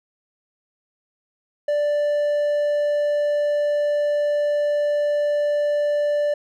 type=tone; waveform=triangle; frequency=587.3 Hz; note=D5; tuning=in tune; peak=-16 dBFS; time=1.68-6.34 s; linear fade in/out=5 ms; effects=none